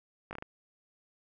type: slowing click train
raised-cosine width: 0.5 ms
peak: -25 dBFS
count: 5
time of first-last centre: 0.31-0.424 s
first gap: 19 ms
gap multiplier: 1.28
effects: none